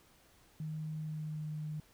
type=tone with pitch glide; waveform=sine; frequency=155.56 to 152.98 Hz; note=D#3 to D#3; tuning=0 to -29 cents; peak=-37 dBFS; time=0.6-1.8 s; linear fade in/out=2 ms; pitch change=-29 cents; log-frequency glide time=0.96-1.5 s; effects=pink hiss -65 dBFS RMS until 1.93 s